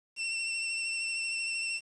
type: tone with vibrato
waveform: sawtooth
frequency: 2700 Hz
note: E7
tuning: 41 cents sharp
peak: -28 dBFS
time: 0.16-1.81 s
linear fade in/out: 50 ms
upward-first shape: sine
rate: 13 Hz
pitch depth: 23 cents each way
effects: resampled to 22050 Hz + 9-bit